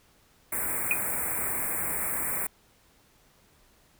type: band-stop noise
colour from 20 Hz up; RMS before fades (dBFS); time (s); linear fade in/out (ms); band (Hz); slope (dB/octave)
white; -30; 0.52-2.47; 5; 2400 to 7800; 96
type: tone with exponential decay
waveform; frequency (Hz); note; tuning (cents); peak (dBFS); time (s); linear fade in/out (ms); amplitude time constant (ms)
sine; 2469; D#7; -14; -17; 0.91-1; 1; 18
effects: pink hiss -62 dBFS RMS until 3.99 s